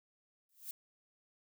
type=noise with exponential growth; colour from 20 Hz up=violet; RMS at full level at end=-40 dBFS; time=0.49-0.71 s; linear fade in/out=2 ms; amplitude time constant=46 ms; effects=none